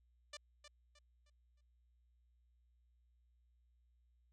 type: tone with echo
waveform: 5% pulse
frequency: 590 Hz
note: D5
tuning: 8 cents sharp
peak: -35 dBFS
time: 0.33-0.37 s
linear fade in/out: 5 ms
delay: 310 ms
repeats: 4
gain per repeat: -9 dB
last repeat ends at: 1.61 s
effects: added 60 Hz sine -70 dBFS peak until 4.32 s + low-pass 8000 Hz 12 dB/octave